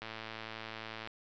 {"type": "click train", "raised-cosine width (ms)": 0.3, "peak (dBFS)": -26, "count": 118, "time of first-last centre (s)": [0.02, 1.074], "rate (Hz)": 111, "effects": ["resampled to 16000 Hz"]}